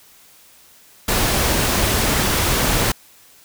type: noise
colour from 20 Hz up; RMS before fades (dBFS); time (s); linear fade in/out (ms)
pink; -18; 1.08-2.92; 5
effects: white hiss -49 dBFS RMS until 3.44 s